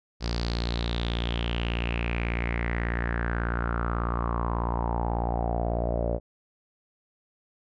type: tone with low-pass filter sweep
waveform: sawtooth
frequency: 58.27 Hz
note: A#1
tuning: in tune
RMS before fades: -28 dBFS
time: 0.2-6.2 s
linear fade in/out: 50 ms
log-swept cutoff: 4900 to 570 Hz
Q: 6
effects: none